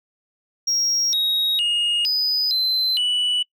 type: tone with pitch steps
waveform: sine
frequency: 5600 / 3784 / 2859 / 4984 / 4072 / 2958 Hz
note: F8 / A#7 / F7 / D#8 / C8 / F#7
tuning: +4 / +25 / +40 / +2 / -48 / -1 cents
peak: -15 dBFS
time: 0.67-3.43 s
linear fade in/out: 10 ms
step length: 460 ms
effects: noise-tail reverb RT60 0.1 s tail -26 dB re dry + tanh soft clip ceiling -17 dBFS